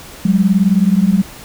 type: beating tone pair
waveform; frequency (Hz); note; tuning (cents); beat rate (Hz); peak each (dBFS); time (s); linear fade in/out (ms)
sine; 184 / 203; F#3 / G#3; -9 / -39; 19; -12; 0.25-1.22; 5
effects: pink hiss -35 dBFS RMS until 1.44 s